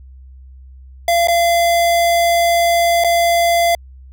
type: tone with dropouts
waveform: square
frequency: 684 Hz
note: F5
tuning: 36 cents flat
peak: -12 dBFS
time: 1.08-3.75 s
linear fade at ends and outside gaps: 2 ms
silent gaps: 1.273-1.283 / 3.039-3.045 s
effects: added 65 Hz sine -36 dBFS peak until 4.12 s